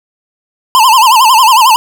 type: tone with vibrato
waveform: square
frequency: 958 Hz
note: A#5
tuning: 47 cents sharp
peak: -4 dBFS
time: 0.75-1.76 s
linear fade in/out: 0 ms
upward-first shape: sine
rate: 11 Hz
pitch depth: 180 cents each way
effects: none